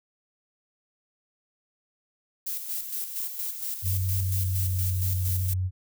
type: noise with tremolo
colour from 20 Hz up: violet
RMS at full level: -31 dBFS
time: 2.46-5.54 s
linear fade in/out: 10 ms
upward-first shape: square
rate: 4.3 Hz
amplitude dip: 50%
type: tone with pitch glide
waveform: sine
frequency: 94 to 92.39 Hz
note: F#2 to F#2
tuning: +28 to -2 cents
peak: -24 dBFS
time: 3.82-5.71 s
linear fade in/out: 50 ms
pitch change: -30 cents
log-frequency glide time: 4.24-4.68 s
effects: none